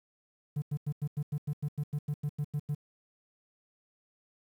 triangle tone bursts, 146.83 Hz, D3, in tune, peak -26 dBFS, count 15, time 0.56-2.749 s, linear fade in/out 10 ms, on 61 ms, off 91 ms, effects tanh soft clip ceiling -24 dBFS + 10-bit

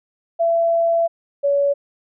sine tone pair in turn, 671 / 565.4 Hz, E5 / C#5, +31 / +34 cents, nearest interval minor third, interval 297 cents, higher first, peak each -14 dBFS, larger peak neither, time 0.39-1.08 / 1.43-1.74 s, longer first, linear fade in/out 20 ms, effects none

